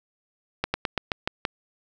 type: slowing click train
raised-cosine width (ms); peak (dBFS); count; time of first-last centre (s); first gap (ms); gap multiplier
0.3; -8; 7; 0.64-1.452; 100; 1.12
effects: none